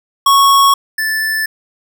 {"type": "tone pair in turn", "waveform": "square", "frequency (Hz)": [1106, 1755.7], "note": ["C#6", "A6"], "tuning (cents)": [-4, -4], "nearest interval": "minor sixth", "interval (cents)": 800, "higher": "second", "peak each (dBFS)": [-7, -15], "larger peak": "first", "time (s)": [[0.26, 0.74], [0.98, 1.46]], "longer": "neither", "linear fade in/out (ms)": 5, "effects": []}